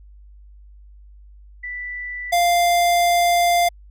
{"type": "tone pair in turn", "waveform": ["sine", "square"], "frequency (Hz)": [1975.5, 696.7], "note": ["B6", "F5"], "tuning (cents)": [0, -4], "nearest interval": "octave + tritone", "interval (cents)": 1804, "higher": "first", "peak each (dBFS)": [-27, -15], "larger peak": "second", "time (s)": [[1.63, 2.32], [2.32, 3.69]], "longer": "second", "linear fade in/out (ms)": 10, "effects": ["added 50 Hz sine -42 dBFS peak until 3.9 s"]}